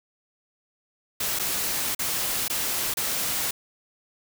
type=noise with dropouts; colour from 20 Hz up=white; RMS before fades=-27 dBFS; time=1.2-3.51 s; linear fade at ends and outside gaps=5 ms; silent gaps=1.39-1.395 / 1.949-1.991 / 2.481-2.498 / 2.94-2.97 s; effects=none